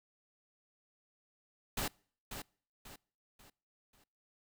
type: noise with echo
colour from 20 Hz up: pink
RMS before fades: -36 dBFS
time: 1.77-1.88 s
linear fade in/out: 5 ms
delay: 540 ms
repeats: 4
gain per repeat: -8 dB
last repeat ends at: 4.04 s
effects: noise-tail reverb RT60 0.5 s tail -26 dB re dry